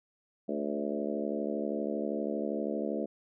harmonic tone with a mistuned harmonic, 72.6 Hz, D2, 19 cents flat, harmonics 3 / 4 / 5 / 6 / 7 / 8 / 9, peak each -36 / -37 / -38 / -39 / -39 / -40 / -41 dBFS, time 0.48-3.06 s, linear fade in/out 10 ms, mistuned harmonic 8, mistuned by -15 cents, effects none

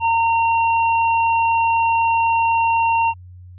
square tone, 916 Hz, A#5, 31 cents flat, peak -15 dBFS, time 0-3.14 s, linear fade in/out 50 ms, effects added 90 Hz sine -37 dBFS peak until 3.58 s + resampled to 8000 Hz

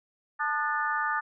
harmonic tone with a mistuned harmonic, 293.7 Hz, D4, in tune, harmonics 3 / 4 / 5 / 6, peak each -32 / -30 / -32 / -32 dBFS, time 0.39-1.21 s, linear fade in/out 20 ms, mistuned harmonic 4, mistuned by +58 cents, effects none

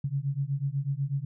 sine beating tone pair, 135.2 / 143.3 Hz, C#3 / D3, -43 / -42 cents, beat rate 8.1 Hz, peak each -30 dBFS, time 0.04-1.25 s, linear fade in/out 5 ms, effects none

